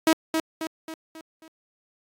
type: tone with echo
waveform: sawtooth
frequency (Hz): 320.4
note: E4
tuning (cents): -49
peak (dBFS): -12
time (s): 0.07-0.13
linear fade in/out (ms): 2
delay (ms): 270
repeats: 5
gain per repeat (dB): -6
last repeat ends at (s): 1.48
effects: AAC 64 kbps